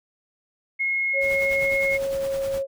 sine tone, 2162 Hz, C#7, 44 cents flat, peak -21 dBFS, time 0.79-1.98 s, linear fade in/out 20 ms
sine tone with pitch glide, 549 to 545.2 Hz, C#5 to C#5, -17 to -29 cents, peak -23 dBFS, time 1.13-2.67 s, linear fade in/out 50 ms, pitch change -12 cents, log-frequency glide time 1.73-2.29 s
pink noise with tremolo, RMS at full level -37 dBFS, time 1.2-2.63 s, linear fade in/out 50 ms, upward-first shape sine, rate 9.8 Hz, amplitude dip 55%
effects none

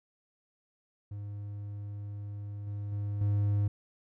triangle tone with level steps, 102.3 Hz, G#2, 26 cents flat, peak -35 / -32 / -29 / -23 dBFS, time 1.11-3.68 s, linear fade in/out 5 ms, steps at 2.67 / 2.92 / 3.21 s, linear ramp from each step 2 ms, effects none

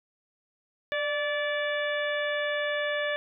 harmonic tone with a mistuned harmonic, 580 Hz, D5, 22 cents flat, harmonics 1 / 2 / 3 / 4 / 5 / 6, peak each -29 / -39 / -31 / -38 / -41 / -39 dBFS, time 0.92-3.16 s, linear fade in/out 0 ms, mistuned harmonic 1, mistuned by +34 cents, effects none

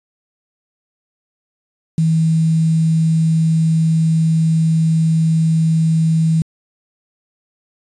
sine tone with quantisation, 161.3 Hz, E3, 37 cents flat, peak -11 dBFS, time 1.98-6.42 s, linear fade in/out 2 ms, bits 6, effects resampled to 22050 Hz

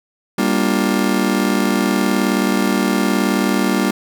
40% pulse chord, G minor seventh, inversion none, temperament just, 196 / 235.2 / 294 / 352.8 Hz, G3 / Bb3 / D4 / F4, 0 / +16 / +2 / +18 cents, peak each -18 / -19 / -20 / -22 dBFS, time 0.38-3.91 s, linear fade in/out 5 ms, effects none

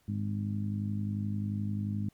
harmonic tone, 51.4 Hz, G#1, 17 cents flat, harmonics 2 / 3 / 4 / 5 / 6, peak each -33 / -45 / -34 / -44 / -48 dBFS, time 0.08-2.09 s, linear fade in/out 5 ms, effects pink hiss -69 dBFS RMS until 2.13 s

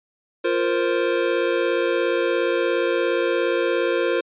square chord, F suspended fourth, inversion none, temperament equal, 349.2 / 466.2 / 523.3 Hz, F4 / Bb4 / C5, 0 / 0 / 0 cents, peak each -24 dBFS, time 0.44-4.21 s, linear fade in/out 10 ms, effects resampled to 8000 Hz

